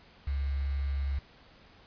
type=tone with quantisation; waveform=sine; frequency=69.3 Hz; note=C#2; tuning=in tune; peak=-28 dBFS; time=0.27-1.19 s; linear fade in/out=5 ms; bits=8; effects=pink hiss -57 dBFS RMS until 1.86 s + resampled to 11025 Hz